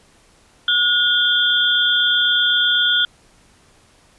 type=tone cluster; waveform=sine; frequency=1442 / 3214 / 3466 Hz; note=F#6 / G7 / A7; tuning=-45 / +43 / -27 cents; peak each=-18 dBFS; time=0.68-3.05 s; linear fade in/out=2 ms; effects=pink hiss -53 dBFS RMS until 4.18 s + resampled to 24000 Hz